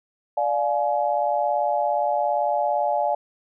sine chord, D diminished, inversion none, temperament just, 587.3 / 704.8 / 845.8 Hz, D5 / F5 / Ab5, 0 / +16 / +31 cents, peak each -24 dBFS, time 0.37-3.15 s, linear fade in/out 5 ms, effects none

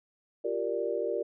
sine chord, G minor seventh, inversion third, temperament equal, 349.2 / 392 / 466.2 / 587.3 Hz, F4 / G4 / Bb4 / D5, 0 / 0 / 0 / 0 cents, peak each -36 / -34 / -32 / -34 dBFS, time 0.44-1.23 s, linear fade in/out 10 ms, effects none

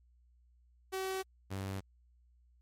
sawtooth tone pair in turn, 380.3 / 96.79 Hz, F#4 / G2, +48 / -21 cents, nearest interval 2 octaves, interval 2369 cents, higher first, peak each -31 / -33 dBFS, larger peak first, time 0.92-1.23 / 1.5-1.81 s, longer neither, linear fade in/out 20 ms, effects added 60 Hz sine -63 dBFS peak until 2.61 s + MP3 64 kbps

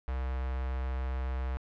square tone with notch filter, 64.8 Hz, C2, 16 cents flat, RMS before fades -33 dBFS, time 0.08-1.57 s, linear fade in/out 0 ms, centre 250 Hz, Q 0.62, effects low-pass 2000 Hz 12 dB/octave

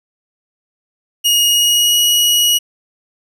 sawtooth tone with pitch glide, 2873 to 2906 Hz, F7 to F#7, +48 to -32 cents, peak -7 dBFS, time 1.24-2.59 s, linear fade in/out 20 ms, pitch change +20 cents, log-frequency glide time 1.47-1.98 s, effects none

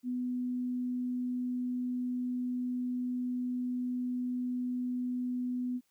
sine tone, 248.8 Hz, B3, 13 cents sharp, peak -31 dBFS, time 0.03-5.81 s, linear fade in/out 50 ms, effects white hiss -75 dBFS RMS until 5.9 s

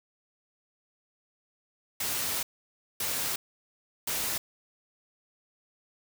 white noise bursts at uneven times, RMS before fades -31 dBFS, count 3, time 2-2.43 / 3-3.36 / 4.07-4.38 s, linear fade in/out 5 ms, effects none

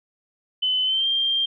sine tone with pitch glide, 3028 to 3182 Hz, F#7 to G7, +39 to +25 cents, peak -19 dBFS, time 0.62-1.46 s, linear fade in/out 10 ms, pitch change +86 cents, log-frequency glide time 0.84-1.07 s, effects none

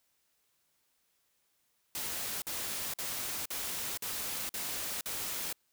white noise bursts, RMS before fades -37 dBFS, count 7, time 1.95-5.528 s, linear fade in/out 2 ms, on 470 ms, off 48 ms, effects white hiss -75 dBFS RMS until 5.72 s

